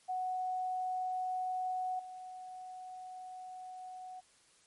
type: tone with level steps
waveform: sine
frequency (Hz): 740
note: F#5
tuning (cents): 0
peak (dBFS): -33 / -44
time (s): 0.08-4.21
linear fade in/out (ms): 20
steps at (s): 1.99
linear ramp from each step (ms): 5
effects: white hiss -66 dBFS RMS until 4.66 s + MP3 48 kbps